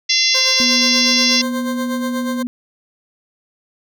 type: harmonic tone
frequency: 686 Hz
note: F5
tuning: 31 cents flat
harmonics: 3 / 4 / 5 / 6 / 7 / 8 / 9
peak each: -21 / -23 / -21 / -21 / -19 / -18 / -22 dBFS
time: 0.09-1.42 s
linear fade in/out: 10 ms
type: tone with tremolo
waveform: 20% pulse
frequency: 523.3 Hz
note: C5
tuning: in tune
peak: -17 dBFS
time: 0.34-2.43 s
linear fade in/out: 10 ms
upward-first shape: sine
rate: 8.3 Hz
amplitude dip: 65%
type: tone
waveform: sine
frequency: 244.2 Hz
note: B3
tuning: 19 cents flat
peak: -19 dBFS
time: 0.6-2.47 s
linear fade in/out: 0 ms
effects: none